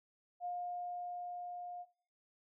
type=tone with level ramp; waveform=sine; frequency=710 Hz; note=F5; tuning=28 cents sharp; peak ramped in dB=-37 to -43 dBFS; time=0.4-1.86 s; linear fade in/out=50 ms; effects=noise-tail reverb RT60 0.6 s tail -21 dB re dry